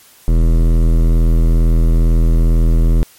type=tone with hard clipping; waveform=sine; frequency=41.11 Hz; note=E1; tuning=4 cents flat; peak=-10 dBFS; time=0.28-3.03 s; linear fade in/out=0 ms; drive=16 dB; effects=white hiss -45 dBFS RMS until 3.18 s + MP3 64 kbps